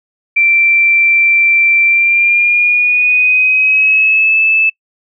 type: tone with pitch glide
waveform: sine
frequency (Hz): 2349 to 2621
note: D7 to E7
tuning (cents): 0 to -11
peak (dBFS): -7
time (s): 0.36-4.7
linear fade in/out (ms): 10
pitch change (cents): +189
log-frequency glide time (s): 1.85-4.4
effects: noise-tail reverb RT60 0.1 s tail -24 dB re dry